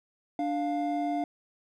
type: tone pair together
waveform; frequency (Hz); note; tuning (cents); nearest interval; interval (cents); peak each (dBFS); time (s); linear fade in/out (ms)
triangle; 293.7 / 701; D4 / F5; 0 / +6; octave + minor third; 1506; -28; 0.39-1.24; 2
effects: none